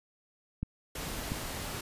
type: clicks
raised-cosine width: 5 ms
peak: -20 / -21 dBFS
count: 2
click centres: 0.63 / 1.319 s
type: noise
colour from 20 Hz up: pink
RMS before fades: -38 dBFS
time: 0.95-1.81 s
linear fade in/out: 5 ms
effects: resampled to 32000 Hz